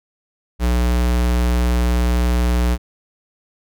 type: tone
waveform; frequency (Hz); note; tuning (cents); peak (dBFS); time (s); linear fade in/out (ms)
square; 60.4; B1; -38; -15; 0.59-2.78; 50
effects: none